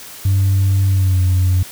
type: tone with pitch glide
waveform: sine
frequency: 96.8 to 91.37 Hz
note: G2 to F#2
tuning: -21 to -21 cents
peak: -9 dBFS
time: 0.25-1.63 s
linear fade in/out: 5 ms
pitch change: -100 cents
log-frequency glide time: 0.87-1.22 s
effects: tanh soft clip ceiling -9 dBFS + white hiss -35 dBFS RMS until 1.71 s